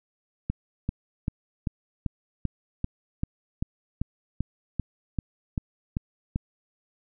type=click train; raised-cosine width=5 ms; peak=-14 dBFS; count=16; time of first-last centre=0.5-6.359 s; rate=2.56 Hz; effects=none